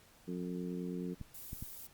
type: harmonic tone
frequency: 89.3 Hz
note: F2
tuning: 39 cents sharp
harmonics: 2 / 3 / 4 / 5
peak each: -39 / -43 / -45 / -47 dBFS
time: 0.27-1.15 s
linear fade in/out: 20 ms
type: clicks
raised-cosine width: 5 ms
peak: -30 dBFS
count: 3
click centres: 1.213 / 1.531 / 1.625 s
type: noise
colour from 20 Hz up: violet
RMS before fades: -48 dBFS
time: 1.34-1.87 s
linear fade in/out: 5 ms
effects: pink hiss -63 dBFS RMS until 1.93 s + Opus 48 kbps